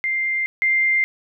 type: tone pair in turn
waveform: sine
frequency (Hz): 2097 / 2097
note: C7 / C7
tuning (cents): +3 / +3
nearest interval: unison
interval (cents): 0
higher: neither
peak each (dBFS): -19 / -15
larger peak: second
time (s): 0.04-0.46 / 0.62-1.04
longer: neither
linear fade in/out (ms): 0
effects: none

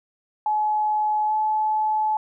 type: tone with pitch glide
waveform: sine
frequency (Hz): 851 to 860.9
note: G#5 to A5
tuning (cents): +42 to -38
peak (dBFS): -19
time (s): 0.46-2.17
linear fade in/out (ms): 2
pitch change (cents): +20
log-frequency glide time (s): 1.26-1.33
effects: none

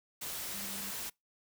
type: tone in noise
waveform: sine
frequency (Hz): 197.9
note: G3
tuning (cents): +17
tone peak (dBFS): -48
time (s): 0.53-0.91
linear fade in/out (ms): 10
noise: white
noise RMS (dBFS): -40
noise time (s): 0.21-1.1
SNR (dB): -11
effects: noise-tail reverb RT60 0.2 s tail -26 dB re dry

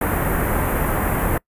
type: band-stop noise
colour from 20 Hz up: pink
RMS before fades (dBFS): -20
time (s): 0.01-1.38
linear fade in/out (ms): 5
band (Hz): 1900 to 12000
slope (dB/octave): 24
effects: noise-tail reverb RT60 0.1 s tail -25 dB re dry + resampled to 32000 Hz

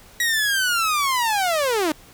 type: linear sweep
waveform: sawtooth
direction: down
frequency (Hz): 1920 to 290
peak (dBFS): -15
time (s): 0.2-1.92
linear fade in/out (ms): 2
effects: pink hiss -48 dBFS RMS until 2.13 s

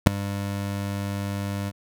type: tone with ADSR envelope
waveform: 25% pulse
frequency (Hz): 100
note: G2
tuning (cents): +35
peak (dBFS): -3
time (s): 0.06-1.72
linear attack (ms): 10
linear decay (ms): 8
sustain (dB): -20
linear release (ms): 40
effects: none

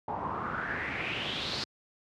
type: noise with low-pass filter sweep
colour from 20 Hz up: pink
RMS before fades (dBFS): -34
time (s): 0.08-1.64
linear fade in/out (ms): 2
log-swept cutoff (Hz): 830 to 4700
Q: 5.3
effects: high-pass 100 Hz 12 dB/octave

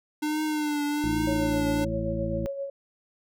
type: tone with vibrato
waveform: square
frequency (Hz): 300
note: D4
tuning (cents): +37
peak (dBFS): -26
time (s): 0.22-1.85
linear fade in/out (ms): 10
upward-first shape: triangle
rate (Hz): 1.2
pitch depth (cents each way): 56
type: harmonic tone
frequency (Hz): 55.6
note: A1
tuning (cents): +19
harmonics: 1 / 2 / 3 / 4 / 6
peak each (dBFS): -34 / -34 / -34 / -34 / -34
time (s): 1.04-2.46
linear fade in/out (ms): 0
type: tone with tremolo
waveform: sine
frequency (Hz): 554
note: C#5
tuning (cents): -1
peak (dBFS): -28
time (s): 1.27-2.7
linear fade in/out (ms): 5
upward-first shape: sine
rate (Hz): 7.6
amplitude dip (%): 50
effects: none

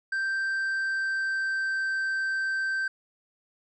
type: tone with pitch glide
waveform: triangle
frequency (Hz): 1568 to 1558.1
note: G6 to G6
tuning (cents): 0 to -11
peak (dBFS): -24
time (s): 0.12-2.88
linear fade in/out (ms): 5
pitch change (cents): -11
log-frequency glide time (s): 0.41-1.88
effects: resampled to 22050 Hz

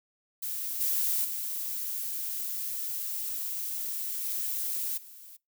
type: noise with level steps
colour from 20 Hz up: violet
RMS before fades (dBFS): -34 / -28 / -34 / -32 / -49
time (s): 0.42-5.37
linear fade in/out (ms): 10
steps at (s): 0.8 / 1.24 / 4.24 / 4.97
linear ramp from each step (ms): 10
effects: noise-tail reverb RT60 0.2 s tail -23 dB re dry

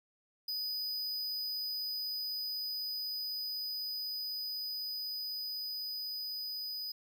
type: tone with level ramp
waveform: square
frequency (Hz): 4978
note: D#8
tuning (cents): 0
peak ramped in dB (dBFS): -35 to -38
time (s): 0.48-6.92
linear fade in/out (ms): 5
effects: none

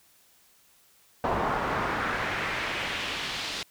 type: noise with band-pass filter sweep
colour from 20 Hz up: brown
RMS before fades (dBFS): -30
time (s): 1.24-3.63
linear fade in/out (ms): 2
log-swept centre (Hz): 880 to 4200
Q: 1.5
effects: white hiss -61 dBFS RMS until 3.7 s

